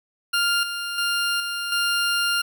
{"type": "tone with level steps", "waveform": "20% pulse", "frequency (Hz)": 1400, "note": "F6", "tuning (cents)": 4, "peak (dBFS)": [-14, -22, -16, -21, -15], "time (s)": [0.33, 2.42], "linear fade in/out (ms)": 10, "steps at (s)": [0.63, 0.98, 1.4, 1.72], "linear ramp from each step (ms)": 2, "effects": []}